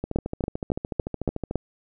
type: two click trains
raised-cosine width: 2 ms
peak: -9 / -15 dBFS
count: 6 / 21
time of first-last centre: 0.16-1.557 / 0.04-1.511 s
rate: 3.58 / 13.6 Hz
effects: none